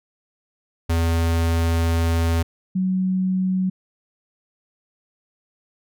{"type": "tone pair in turn", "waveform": ["square", "sine"], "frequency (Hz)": [83.1, 186.55], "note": ["E2", "F#3"], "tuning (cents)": [15, 14], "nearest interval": "octave + major second", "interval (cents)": 1399, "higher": "second", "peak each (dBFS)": -18, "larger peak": "neither", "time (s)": [[0.89, 2.43], [2.75, 3.7]], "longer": "first", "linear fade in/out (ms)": 10, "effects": []}